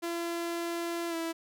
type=tone with pitch glide; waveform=sawtooth; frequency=339.9 to 330 Hz; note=F4 to E4; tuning=-47 to +2 cents; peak=-28 dBFS; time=0.02-1.33 s; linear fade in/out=20 ms; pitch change=-51 cents; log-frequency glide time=1.09-1.15 s; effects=none